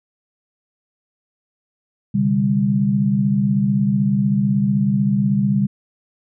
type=chord; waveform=sine; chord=C suspended second; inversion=none; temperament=equal with one note detuned; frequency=130.81 / 146.83 / 200 Hz; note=C3 / D3 / G3; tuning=0 / 0 / +35 cents; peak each=-21 / -22 / -16 dBFS; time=2.14-5.67 s; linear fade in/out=10 ms; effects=none